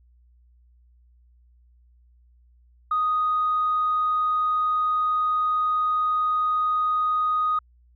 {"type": "tone", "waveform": "sine", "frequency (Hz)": 1244.5, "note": "D#6", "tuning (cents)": 0, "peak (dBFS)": -19, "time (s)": [2.91, 7.59], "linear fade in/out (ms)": 5, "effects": ["tanh soft clip ceiling -15 dBFS", "added 60 Hz sine -54 dBFS peak until 7.95 s"]}